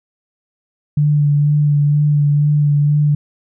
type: tone with vibrato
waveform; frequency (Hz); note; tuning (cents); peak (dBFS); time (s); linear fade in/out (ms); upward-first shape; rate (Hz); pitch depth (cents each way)
sine; 146.83; D3; 0; -10; 0.97-3.15; 5; sine; 2.1; 20
effects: none